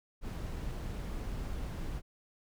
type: noise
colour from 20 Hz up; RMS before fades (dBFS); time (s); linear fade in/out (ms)
brown; -38; 0.21-2.02; 50
effects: none

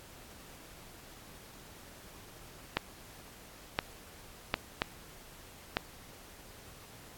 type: clicks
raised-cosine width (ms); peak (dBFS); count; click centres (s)
0.3; -11; 5; 2.77 / 3.789 / 4.541 / 4.819 / 5.769
effects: pink hiss -53 dBFS RMS until 7.17 s + AAC 64 kbps

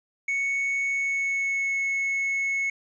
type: tone with pitch glide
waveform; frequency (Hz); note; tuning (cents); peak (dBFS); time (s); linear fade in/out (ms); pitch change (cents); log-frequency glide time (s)
triangle; 2217 to 2195; C#7 to C#7; 0 to -18; -22; 0.28-2.7; 5; -18; 0.86-1.79
effects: resampled to 16000 Hz + 10-bit

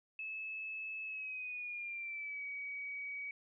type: tone with pitch glide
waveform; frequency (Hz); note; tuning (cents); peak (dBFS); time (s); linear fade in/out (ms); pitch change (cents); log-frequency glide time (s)
sine; 2602 to 2265; E7 to C#7; -23 to +37; -40; 0.19-3.31; 2; -240; 1.04-2.44
effects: none

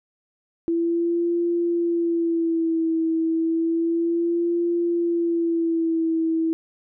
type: tone with vibrato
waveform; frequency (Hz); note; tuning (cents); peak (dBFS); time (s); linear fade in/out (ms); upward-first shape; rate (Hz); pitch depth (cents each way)
sine; 334.1; E4; +23; -19; 0.68-6.53; 0; sine; 0.31; 48
effects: none

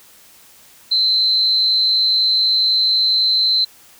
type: tone with amplitude modulation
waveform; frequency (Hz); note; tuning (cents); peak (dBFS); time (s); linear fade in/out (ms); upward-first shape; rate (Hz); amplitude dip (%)
sine; 4076; C8; -46; -10; 0.91-3.65; 10; sine; 210; 55
effects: white hiss -47 dBFS RMS until 3.99 s

